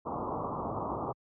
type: low-pass noise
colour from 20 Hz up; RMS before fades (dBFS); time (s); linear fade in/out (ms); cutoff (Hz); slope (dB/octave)
white; -35; 0.05-1.13; 20; 1200; 96
effects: high-pass 60 Hz 12 dB/octave